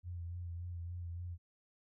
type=tone with vibrato; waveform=sine; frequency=86.8 Hz; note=F2; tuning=10 cents flat; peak=-40 dBFS; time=0.03-1.38 s; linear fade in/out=50 ms; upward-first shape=sine; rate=3.5 Hz; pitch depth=36 cents each way; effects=none